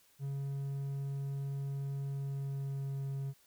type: tone with pitch glide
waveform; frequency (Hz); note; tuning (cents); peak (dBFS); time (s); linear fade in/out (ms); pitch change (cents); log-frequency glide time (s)
triangle; 138.59 to 137.08; C#3 to C#3; 0 to -19; -33; 0.19-3.34; 50; -19; 2.09-3.05
effects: white hiss -67 dBFS RMS until 3.46 s